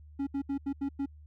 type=tone bursts at uneven times; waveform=triangle; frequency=277.2 Hz; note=C#4; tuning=in tune; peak=-27 dBFS; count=6; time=0.19-0.27 / 0.34-0.42 / 0.49-0.58 / 0.66-0.73 / 0.81-0.89 / 0.99-1.06 s; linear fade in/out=10 ms; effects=added 75 Hz sine -49 dBFS peak until 1.26 s